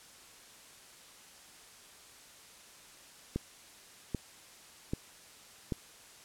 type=click train; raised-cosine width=3 ms; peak=-19 dBFS; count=4; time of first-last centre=3.36-5.722 s; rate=1.27 Hz; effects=white hiss -55 dBFS RMS until 6.24 s + low-pass 10000 Hz 12 dB/octave